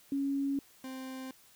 sine / 40% pulse tone pair in turn, 277.2 / 261.6 Hz, C#4 / C4, 0 / 0 cents, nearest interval minor second, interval 100 cents, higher first, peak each -29 / -39 dBFS, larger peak first, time 0.12-0.59 / 0.84-1.31 s, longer neither, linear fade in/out 2 ms, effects white hiss -61 dBFS RMS until 1.55 s

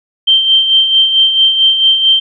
sine tone with tremolo, 3136 Hz, G7, in tune, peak -4 dBFS, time 0.27-2.2 s, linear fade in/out 10 ms, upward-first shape sine, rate 4.5 Hz, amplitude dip 55%, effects none

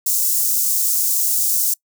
white high-pass noise, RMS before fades -18 dBFS, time 0.06-1.74 s, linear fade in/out 5 ms, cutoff 6100 Hz, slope 24 dB/octave, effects noise-tail reverb RT60 0.1 s tail -25 dB re dry

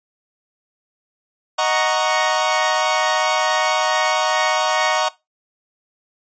sawtooth chord, D# minor seventh, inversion none, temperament equal, 622.3 / 740 / 932.3 / 1108.7 Hz, D#5 / F#5 / A#5 / C#6, 0 / 0 / 0 / 0 cents, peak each -18 dBFS, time 1.58-5.09 s, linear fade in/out 10 ms, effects noise-tail reverb RT60 0.2 s tail -19 dB re dry + resampled to 16000 Hz

